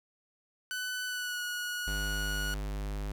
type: tone with pitch glide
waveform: sawtooth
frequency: 1499 to 1456.3 Hz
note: F#6 to F#6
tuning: +22 to -28 cents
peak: -30 dBFS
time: 0.71-2.54 s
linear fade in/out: 0 ms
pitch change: -50 cents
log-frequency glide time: 1.05-1.43 s
type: tone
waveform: square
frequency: 50.6 Hz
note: G#1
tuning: 44 cents flat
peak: -34 dBFS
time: 1.87-3.12 s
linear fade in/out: 5 ms
effects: none